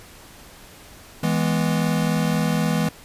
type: chord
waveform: square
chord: E major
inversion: none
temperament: equal with one note detuned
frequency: 163.77 / 207.7 / 246.9 Hz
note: E3 / G#3 / B3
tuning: -11 / 0 / 0 cents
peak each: -22 / -25 / -27 dBFS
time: 1.23-2.89 s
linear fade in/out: 5 ms
effects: pink hiss -45 dBFS RMS until 3.04 s + resampled to 32000 Hz